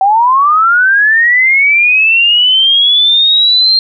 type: linear sweep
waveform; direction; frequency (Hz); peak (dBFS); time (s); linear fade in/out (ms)
sine; up; 755 to 4201; -5; 0.01-3.79; 2
effects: none